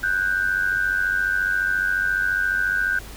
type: tone pair together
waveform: sine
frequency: 1480 / 1574.4 Hz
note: F#6 / G6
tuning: 0 / +7 cents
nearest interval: minor second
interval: 107 cents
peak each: -22 dBFS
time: 0.03-2.99 s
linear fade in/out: 5 ms
effects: added 50 Hz sine -39 dBFS peak until 3.16 s + pink hiss -41 dBFS RMS until 3.16 s